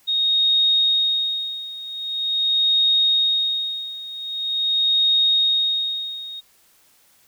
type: tone with tremolo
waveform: sine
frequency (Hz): 3729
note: A#7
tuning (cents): 0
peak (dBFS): -14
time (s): 0.07-6.41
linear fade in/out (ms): 20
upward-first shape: sine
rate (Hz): 0.44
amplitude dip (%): 85
effects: white hiss -57 dBFS RMS until 7.27 s